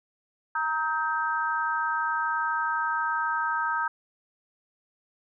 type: chord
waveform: sine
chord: Eb major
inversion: second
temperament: equal with one note detuned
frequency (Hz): 932.3 / 1273.6 / 1568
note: Bb5 / Eb6 / G6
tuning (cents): 0 / +40 / 0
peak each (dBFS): -29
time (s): 0.55-3.88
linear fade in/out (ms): 5
effects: none